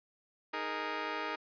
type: chord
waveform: 10% pulse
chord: D# suspended fourth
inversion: none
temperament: just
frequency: 311.1 / 414.8 / 466.7 Hz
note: D#4 / G#4 / A#4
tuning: 0 / -2 / +2 cents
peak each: -32 dBFS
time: 0.53-1.36 s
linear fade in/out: 10 ms
effects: resampled to 11025 Hz